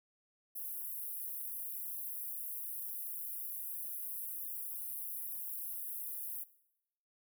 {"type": "high-pass noise", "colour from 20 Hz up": "pink", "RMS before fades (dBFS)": -42, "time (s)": [0.55, 6.44], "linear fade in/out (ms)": 10, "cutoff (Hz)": 11000, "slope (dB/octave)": 48, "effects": ["noise-tail reverb RT60 0.8 s tail -18 dB re dry"]}